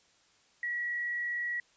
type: tone with frequency modulation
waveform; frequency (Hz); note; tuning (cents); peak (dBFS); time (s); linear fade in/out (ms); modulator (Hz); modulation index
sine; 1924; B6; -46; -31; 0.63-1.6; 2; 44.8; 0.42
effects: white hiss -66 dBFS RMS until 1.76 s + resampled to 16000 Hz